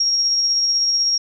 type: tone with tremolo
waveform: sine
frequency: 5588 Hz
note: F8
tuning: in tune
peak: -14 dBFS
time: 0-1.18 s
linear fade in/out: 5 ms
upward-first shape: sine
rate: 16 Hz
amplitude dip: 25%
effects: none